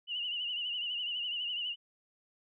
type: tone with vibrato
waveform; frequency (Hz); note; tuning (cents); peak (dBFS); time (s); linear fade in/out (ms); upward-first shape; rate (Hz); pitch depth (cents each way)
sine; 2900; F#7; -35; -33; 0.07-1.76; 50; triangle; 12; 86
effects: none